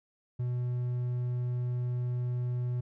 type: tone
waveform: triangle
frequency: 123.2 Hz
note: B2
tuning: 4 cents flat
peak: -27 dBFS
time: 0.39-2.81 s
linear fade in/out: 10 ms
effects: none